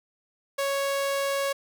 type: tone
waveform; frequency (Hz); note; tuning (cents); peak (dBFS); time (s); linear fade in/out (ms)
sawtooth; 554.4; C#5; 0; -21; 0.58-1.53; 10
effects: none